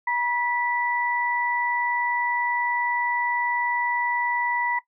sine tone pair together, 959.7 / 1970 Hz, B5 / B6, -50 / -5 cents, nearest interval octave, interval 1245 cents, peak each -23 / -26 dBFS, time 0.07-4.79 s, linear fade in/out 5 ms, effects noise-tail reverb RT60 0.1 s tail -17 dB re dry

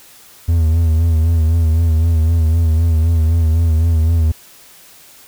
triangle tone with vibrato, 81.5 Hz, E2, 19 cents flat, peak -8 dBFS, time 0.48-4.32 s, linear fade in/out 10 ms, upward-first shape sine, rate 3.9 Hz, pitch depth 58 cents each way, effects white hiss -43 dBFS RMS until 5.27 s

